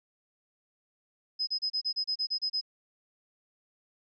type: tone bursts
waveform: sine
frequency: 5060 Hz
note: D#8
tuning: 28 cents sharp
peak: -27 dBFS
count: 11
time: 1.39-2.613 s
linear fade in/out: 20 ms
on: 83 ms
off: 31 ms
effects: none